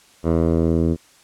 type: tone with low-pass filter sweep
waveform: 10% pulse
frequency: 82.41 Hz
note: E2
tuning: in tune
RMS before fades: -18 dBFS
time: 0.23-0.97 s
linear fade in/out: 50 ms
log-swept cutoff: 820 to 330 Hz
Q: 0.99
effects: white hiss -52 dBFS RMS until 1.23 s + low-pass 9000 Hz 12 dB/octave